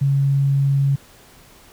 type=tone; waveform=sine; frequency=138.59 Hz; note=C#3; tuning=in tune; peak=-14 dBFS; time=0.01-0.96 s; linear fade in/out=10 ms; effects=pink hiss -48 dBFS RMS until 1.72 s